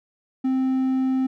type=tone; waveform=triangle; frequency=261.6 Hz; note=C4; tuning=in tune; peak=-17 dBFS; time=0.44-1.27 s; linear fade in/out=10 ms; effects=none